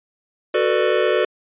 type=chord; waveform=square; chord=B minor seventh; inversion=second; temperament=just; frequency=370.4 / 444.5 / 493.9 / 592.7 Hz; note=F#4 / A4 / B4 / D5; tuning=+2 / +18 / 0 / +16 cents; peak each=-22 dBFS; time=0.54-1.25 s; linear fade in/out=5 ms; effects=resampled to 8000 Hz